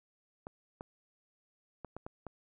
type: clicks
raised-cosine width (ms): 1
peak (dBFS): -28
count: 6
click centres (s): 0.469 / 0.809 / 1.847 / 1.966 / 2.065 / 2.267
effects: none